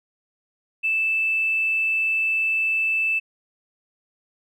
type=tone with tanh clipping; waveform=triangle; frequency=2637 Hz; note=E7; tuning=in tune; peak=-19 dBFS; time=0.83-3.2 s; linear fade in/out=20 ms; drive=3 dB; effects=none